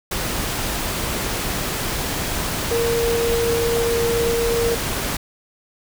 sine tone in noise, 466.2 Hz, A#4, in tune, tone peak -18 dBFS, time 2.71-4.75 s, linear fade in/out 5 ms, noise pink, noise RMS -24 dBFS, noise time 0.11-5.17 s, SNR +3 dB, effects none

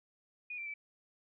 sine tone with pitch steps, 2461 / 2352 / 2313 Hz, D#7 / D7 / D7, -20 / +2 / -27 cents, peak -39 dBFS, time 0.5-0.74 s, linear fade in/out 5 ms, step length 80 ms, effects none

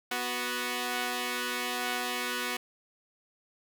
5% pulse tone pair together, 246.3 / 370 Hz, B3 / F#4, -5 / 0 cents, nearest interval perfect fifth, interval 705 cents, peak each -22 dBFS, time 0.11-2.57 s, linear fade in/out 5 ms, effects none

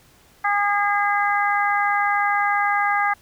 harmonic tone, 407.7 Hz, G#4, 32 cents flat, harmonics 2 / 3 / 4 / 5, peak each -21 / -23 / -24 / -25 dBFS, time 0.44-3.14 s, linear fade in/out 10 ms, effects pink hiss -54 dBFS RMS until 3.21 s

